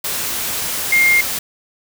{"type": "tone in noise", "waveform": "sine", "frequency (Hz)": 2122, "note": "C7", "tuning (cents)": 24, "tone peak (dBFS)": -10, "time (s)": [0.92, 1.21], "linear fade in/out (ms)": 5, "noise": "white", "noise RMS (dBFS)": -22, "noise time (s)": [0.04, 1.39], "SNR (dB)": 9, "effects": []}